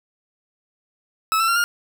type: tone with pitch steps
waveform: 40% pulse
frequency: 1300 / 1336.5 / 1374.1 / 1412.8 Hz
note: E6 / E6 / F6 / F6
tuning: -24 / +23 / -29 / +20 cents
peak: -16 dBFS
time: 1.32-1.64 s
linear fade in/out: 0 ms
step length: 80 ms
effects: none